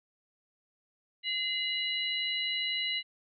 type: tone cluster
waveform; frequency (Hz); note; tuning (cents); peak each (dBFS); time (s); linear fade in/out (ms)
sine; 2058 / 2894 / 3976; C7 / F#7 / B7; -29 / -39 / +11; -35 / -33 / -34; 1.23-3.03; 50
effects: none